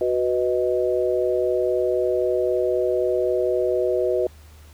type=chord; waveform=sine; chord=B major; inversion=second; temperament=equal with one note detuned; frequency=370 / 493.9 / 625.1 Hz; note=F#4 / B4 / D#5; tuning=0 / 0 / +8 cents; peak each=-22 / -23 / -24 dBFS; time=0.01-4.27 s; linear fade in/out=2 ms; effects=added 76 Hz sine -44 dBFS peak until 4.73 s + pink hiss -53 dBFS RMS until 4.73 s